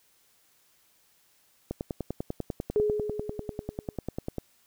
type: click train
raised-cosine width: 2 ms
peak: -18 dBFS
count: 28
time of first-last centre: 1.71-4.383 s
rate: 10.1 Hz
type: tone with exponential decay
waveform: sine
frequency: 421.2 Hz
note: G#4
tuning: 24 cents sharp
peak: -20 dBFS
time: 2.76-3.96 s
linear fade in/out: 0 ms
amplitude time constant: 260 ms
effects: white hiss -65 dBFS RMS until 4.66 s